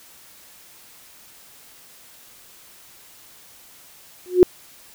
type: tone with exponential growth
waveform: sine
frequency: 362.1 Hz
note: F#4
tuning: 37 cents flat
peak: -3 dBFS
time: 4.26-4.43 s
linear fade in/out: 0 ms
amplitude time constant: 36 ms
effects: white hiss -48 dBFS RMS until 4.94 s